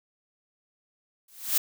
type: noise with exponential growth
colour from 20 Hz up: blue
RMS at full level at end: -20 dBFS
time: 1.28-1.58 s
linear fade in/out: 5 ms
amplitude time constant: 65 ms
effects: none